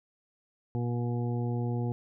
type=harmonic tone; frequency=120 Hz; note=B2; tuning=49 cents flat; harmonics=1 / 2 / 3 / 4 / 6 / 7; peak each=-29 / -35 / -39 / -41 / -45 / -46 dBFS; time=0.75-1.92 s; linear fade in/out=0 ms; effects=none